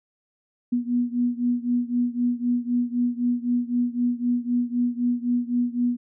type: beating tone pair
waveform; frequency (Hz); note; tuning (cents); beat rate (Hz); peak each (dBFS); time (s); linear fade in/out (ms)
sine; 241.6 / 245.5; B3 / B3; -38 / -10; 3.9; -23 / -25; 0.72-5.97; 10
effects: none